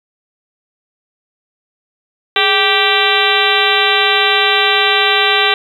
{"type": "harmonic tone with a mistuned harmonic", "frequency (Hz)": 390.7, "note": "G4", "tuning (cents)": -6, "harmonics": [1, 2, 3, 4, 5, 6, 7, 8, 9, 10], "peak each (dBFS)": [-19, -19, -19, -19, -19, -19, -19, -19, -19, -19], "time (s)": [2.36, 5.54], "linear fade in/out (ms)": 2, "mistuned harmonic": 1, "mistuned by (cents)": 110, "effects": ["7-bit"]}